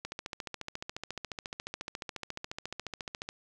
click train, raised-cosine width 0.2 ms, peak -20 dBFS, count 47, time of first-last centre 0.05-3.289 s, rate 14.2 Hz, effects none

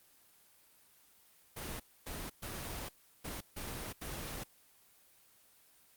pink noise bursts at uneven times, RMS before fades -42 dBFS, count 6, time 1.56-1.8 / 2.06-2.3 / 2.42-2.89 / 3.24-3.41 / 3.56-3.93 / 4.01-4.44 s, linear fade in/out 10 ms, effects white hiss -65 dBFS RMS until 5.96 s + Opus 24 kbps

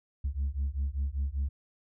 sine beating tone pair, 66.9 / 72 Hz, C2 / D2, +39 / -34 cents, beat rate 5.1 Hz, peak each -30 dBFS, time 0.24-1.49 s, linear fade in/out 10 ms, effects tanh soft clip ceiling -25 dBFS

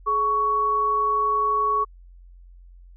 sine tone pair together, 423.8 / 1117.1 Hz, G#4 / C#6, +35 / +13 cents, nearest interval octave + perfect fourth, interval 1678 cents, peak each -29 / -19 dBFS, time 0.06-1.85 s, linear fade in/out 20 ms, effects added 44 Hz sine -44 dBFS peak until 2.96 s

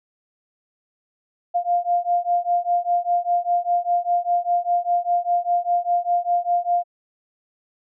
sine beating tone pair, 698.5 / 703.5 Hz, F5 / F5, 0 / +12 cents, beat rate 5 Hz, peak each -21 dBFS, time 1.54-6.84 s, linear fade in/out 20 ms, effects none

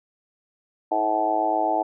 harmonic tone with a mistuned harmonic, 107.9 Hz, A2, 33 cents flat, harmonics 3 / 4 / 5 / 6 / 7 / 8, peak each -29 / -34 / -33 / -26 / -24 / -25 dBFS, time 0.91-1.83 s, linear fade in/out 10 ms, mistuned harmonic 4, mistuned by +18 cents, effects none

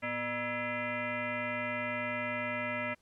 sine tone with frequency modulation, 1319 Hz, E6, 1 cent sharp, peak -32 dBFS, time 0.02-2.95 s, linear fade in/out 20 ms, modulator 358 Hz, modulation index 3.2, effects pink hiss -71 dBFS RMS until 3.01 s + low-pass 11000 Hz 12 dB/octave

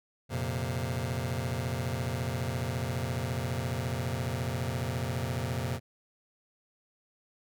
sawtooth chord, F suspended fourth, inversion none, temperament just, 87.31 / 116.41 / 130.96 Hz, F2 / Bb2 / C3, 0 / -2 / +2 cents, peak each -32 / -30 / -30 dBFS, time 0.29-5.8 s, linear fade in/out 50 ms, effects none

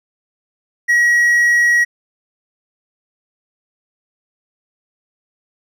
triangle tone, 1909 Hz, A#6, 41 cents sharp, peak -8 dBFS, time 0.88-1.85 s, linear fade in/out 20 ms, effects none

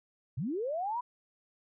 sine linear sweep, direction up, 103.83 to 1004 Hz, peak -31 dBFS, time 0.37-1.01 s, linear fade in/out 10 ms, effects none

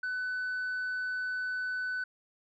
sine tone, 1500 Hz, F#6, 23 cents sharp, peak -29 dBFS, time 0.03-2.04 s, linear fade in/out 5 ms, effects tanh soft clip ceiling -30 dBFS

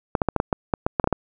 clicks, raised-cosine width 1 ms, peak -5 dBFS, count 12, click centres 0.152 / 0.218 / 0.287 / 0.363 / 0.401 / 0.528 / 0.738 / 0.865 / 0.998 / 1.042 / 1.074 / 1.127 s, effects none

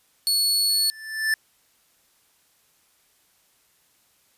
sawtooth tone, 4398 Hz, C#8, 14 cents flat, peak -16 dBFS, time 0.27-0.9 s, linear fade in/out 0 ms
square tone with exponential growth, 1760 Hz, A6, in tune, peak -18 dBFS, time 0.69-1.34 s, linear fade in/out 2 ms, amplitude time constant 140 ms
effects white hiss -63 dBFS RMS until 4.37 s + resampled to 32000 Hz

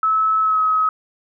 sine tone with pitch glide, 1299 to 1275.2 Hz, E6 to D#6, -26 to +42 cents, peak -14 dBFS, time 0.03-0.89 s, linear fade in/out 2 ms, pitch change -32 cents, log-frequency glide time 0.41-0.6 s, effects none

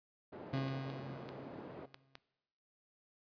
white band-pass noise, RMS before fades -49 dBFS, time 0.32-1.86 s, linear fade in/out 10 ms, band 150 to 520 Hz, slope 12 dB/octave
30% pulse tone with exponential decay, 134.9 Hz, C#3, 47 cents flat, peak -31 dBFS, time 0.53-2.19 s, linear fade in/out 5 ms, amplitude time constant 360 ms
clicks, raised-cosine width 0.2 ms, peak -31 dBFS, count 6, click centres 0.576 / 0.683 / 0.901 / 1.29 / 1.944 / 2.154 s
effects noise-tail reverb RT60 1.0 s tail -20 dB re dry + resampled to 11025 Hz

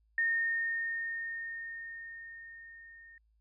sine tone with level ramp, 1835 Hz, A#6, 28 cents flat, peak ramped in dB -26 to -52 dBFS, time 0.18-3.18 s, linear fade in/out 2 ms, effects added 54 Hz sine -67 dBFS peak until 3.4 s

